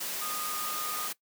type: tone in noise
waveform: sine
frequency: 1232 Hz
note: D#6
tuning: 17 cents flat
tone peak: -36 dBFS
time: 0.21-1.08 s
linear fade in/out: 10 ms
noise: white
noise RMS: -35 dBFS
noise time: 0-1.13 s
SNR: -4 dB
effects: noise-tail reverb RT60 0.1 s tail -19 dB re dry + high-pass 200 Hz 12 dB/octave